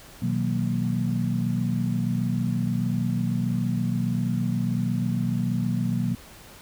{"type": "chord", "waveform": "sine", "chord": "B major seventh", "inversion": "none", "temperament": "equal with one note detuned", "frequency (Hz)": [123.47, 158.56, 185, 233.1], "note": ["B2", "D#3", "F#3", "A#3"], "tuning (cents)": [0, 33, 0, 0], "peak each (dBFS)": [-27, -31, -27, -28], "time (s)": [0.22, 6.15], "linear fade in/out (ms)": 5, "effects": ["pink hiss -47 dBFS RMS until 6.61 s"]}